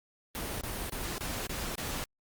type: noise bursts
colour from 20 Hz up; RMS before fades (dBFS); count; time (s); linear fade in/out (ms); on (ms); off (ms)
pink; -36; 6; 0.35-2.04; 0; 260; 26
effects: Opus 32 kbps